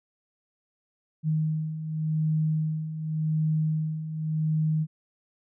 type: beating tone pair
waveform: sine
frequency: 155.56 / 156.44 Hz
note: D#3 / D#3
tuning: 0 / +10 cents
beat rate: 0.88 Hz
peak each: -31 / -25 dBFS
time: 1.23-4.87 s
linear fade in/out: 50 ms
effects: none